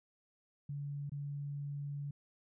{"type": "tone with dropouts", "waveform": "sine", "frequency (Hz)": 143.1, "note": "D3", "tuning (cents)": -45, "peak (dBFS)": -38, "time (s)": [0.69, 2.11], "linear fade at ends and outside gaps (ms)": 5, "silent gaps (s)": [1.096, 1.118], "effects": []}